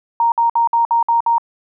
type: tone bursts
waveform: sine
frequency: 931 Hz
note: A#5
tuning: 2 cents flat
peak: -11 dBFS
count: 7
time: 0.2-1.382 s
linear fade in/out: 2 ms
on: 120 ms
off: 57 ms
effects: none